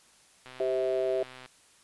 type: click train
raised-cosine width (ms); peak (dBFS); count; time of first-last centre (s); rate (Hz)
0.3; -30; 129; 0.46-1.46; 128
type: harmonic tone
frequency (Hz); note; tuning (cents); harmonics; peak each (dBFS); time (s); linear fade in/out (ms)
129.9; C3; -12; 3 / 4 / 5; -29 / -33 / -29; 0.6-1.23; 2
effects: white hiss -60 dBFS RMS until 1.83 s + resampled to 24000 Hz